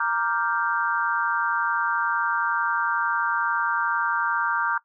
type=chord; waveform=sine; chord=G minor seventh; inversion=first; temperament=equal; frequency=932.3 / 1174.7 / 1396.9 / 1568 Hz; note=Bb5 / D6 / F6 / G6; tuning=0 / 0 / 0 / 0 cents; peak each=-27 dBFS; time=0-4.78 s; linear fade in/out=5 ms; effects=noise-tail reverb RT60 0.1 s tail -19 dB re dry